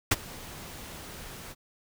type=noise with ADSR envelope; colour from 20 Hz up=pink; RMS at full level=-20 dBFS; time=0.11-1.55 s; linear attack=8 ms; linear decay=30 ms; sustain=-23 dB; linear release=39 ms; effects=none